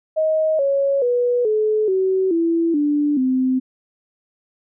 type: tone with pitch steps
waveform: sine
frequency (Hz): 629 / 553.9 / 487.8 / 429.6 / 378.4 / 333.2 / 293.4 / 258.4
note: D#5 / C#5 / B4 / A4 / F#4 / E4 / D4 / C4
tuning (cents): +19 / -1 / -21 / -41 / +39 / +19 / -2 / -21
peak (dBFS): -15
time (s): 0.16-3.6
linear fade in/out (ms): 20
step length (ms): 430
effects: none